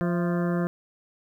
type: harmonic tone with a mistuned harmonic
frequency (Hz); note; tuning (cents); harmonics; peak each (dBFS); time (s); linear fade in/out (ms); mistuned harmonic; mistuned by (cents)
174.61; F3; 0; 1 / 2 / 3 / 4 / 6 / 7 / 8 / 9 / 10; -24 / -30 / -34 / -36 / -40 / -41 / -42 / -43 / -44; 0.01-0.67; 0; 4; -61
effects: 10-bit